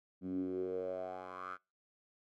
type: tone with band-pass filter sweep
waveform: 10% pulse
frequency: 92.2 Hz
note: F#2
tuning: 6 cents flat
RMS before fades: -40 dBFS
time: 0.21-1.58 s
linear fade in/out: 50 ms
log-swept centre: 220 to 1400 Hz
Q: 6.4
effects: noise-tail reverb RT60 0.3 s tail -26 dB re dry